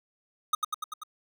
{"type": "tone with echo", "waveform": "square", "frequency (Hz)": 1244.5, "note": "D#6", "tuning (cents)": 0, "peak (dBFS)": -22, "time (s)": [0.53, 0.55], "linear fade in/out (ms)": 5, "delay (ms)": 97, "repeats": 5, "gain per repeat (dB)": -3, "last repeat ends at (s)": 1.035, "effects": []}